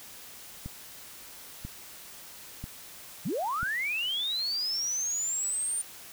click train, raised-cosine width 5 ms, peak -25 dBFS, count 4, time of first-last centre 0.66-3.63 s, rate 1.01 Hz
sine linear sweep, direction up, 123.7 to 9100 Hz, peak -28 dBFS, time 3.25-5.82 s, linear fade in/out 10 ms
effects white hiss -47 dBFS RMS until 6.12 s

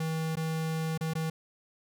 square tone with dropouts, 160.3 Hz, E3, 48 cents flat, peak -30 dBFS, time 0-1.3 s, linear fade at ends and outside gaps 5 ms, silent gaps 0.356-0.369 / 0.977-1.009 / 1.136-1.152 s, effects none

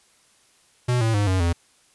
square tone with pitch steps, 123.47 / 112.57 / 102.63 / 93.57 / 85.31 Hz, B2 / A2 / G#2 / F#2 / F2, 0 / +40 / -20 / +20 / -40 cents, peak -19 dBFS, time 0.88-1.53 s, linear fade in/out 10 ms, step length 130 ms, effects white hiss -59 dBFS RMS until 1.94 s + resampled to 24000 Hz

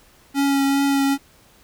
square tone with vibrato, 277.2 Hz, C#4, in tune, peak -17 dBFS, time 0.34-1.18 s, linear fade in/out 50 ms, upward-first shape triangle, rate 2.5 Hz, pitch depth 16 cents each way, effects pink hiss -53 dBFS RMS until 1.63 s

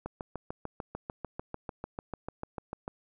click train, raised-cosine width 1 ms, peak -22 dBFS, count 20, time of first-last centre 0.06-2.879 s, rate 6.74 Hz, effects none

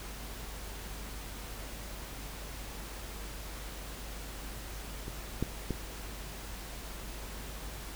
clicks, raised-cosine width 3 ms, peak -28 / -17 / -19 dBFS, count 3, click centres 5.081 / 5.426 / 5.707 s, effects added 50 Hz sine -43 dBFS peak until 7.95 s + pink hiss -45 dBFS RMS until 7.95 s

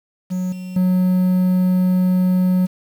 triangle tone with level steps, 183.3 Hz, F#3, 16 cents flat, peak -17 / -25 / -11 dBFS, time 0.3-2.67 s, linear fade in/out 20 ms, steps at 0.52 / 0.76 s, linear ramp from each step 5 ms, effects 7-bit

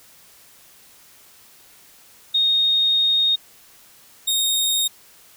sine / sawtooth tone pair in turn, 3711 / 3711 Hz, A#7 / A#7, -9 / -9 cents, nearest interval unison, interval 0 cents, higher neither, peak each -15 dBFS, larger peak neither, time 2.34-3.36 / 4.27-4.88 s, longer first, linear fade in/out 10 ms, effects white hiss -50 dBFS RMS until 5.36 s

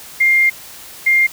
sine tone pair in turn, 2113 / 2113 Hz, C7 / C7, +16 / +16 cents, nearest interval unison, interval 0 cents, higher neither, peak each -9 dBFS, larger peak neither, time 0.2-0.5 / 1.06-1.27 s, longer first, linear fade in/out 10 ms, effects white hiss -36 dBFS RMS until 1.32 s

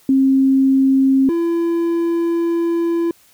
sine / triangle tone pair in turn, 267.8 / 337.4 Hz, C4 / E4, +40 / +40 cents, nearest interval major third, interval 400 cents, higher second, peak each -10 / -13 dBFS, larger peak first, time 0.09-1.29 / 1.29-3.11 s, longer second, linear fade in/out 2 ms, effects white hiss -52 dBFS RMS until 3.33 s

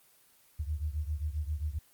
sine beating tone pair, 73.42 / 80.92 Hz, D2 / E2, 0 / -32 cents, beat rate 7.5 Hz, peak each -33 / -36 dBFS, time 0.59-1.79 s, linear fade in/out 10 ms, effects white hiss -63 dBFS RMS until 1.93 s + Opus 24 kbps

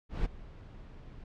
brown noise with ADSR envelope, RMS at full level -29 dBFS, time 0.09-1.24 s, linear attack 160 ms, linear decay 16 ms, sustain -19 dB, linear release 4 ms, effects low-pass 4000 Hz 12 dB/octave

